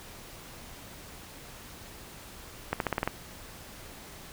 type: accelerating click train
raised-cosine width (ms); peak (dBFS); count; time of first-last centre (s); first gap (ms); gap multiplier
0.5; -12; 7; 2.73-3.076; 72; 0.91
effects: pink hiss -47 dBFS RMS until 4.32 s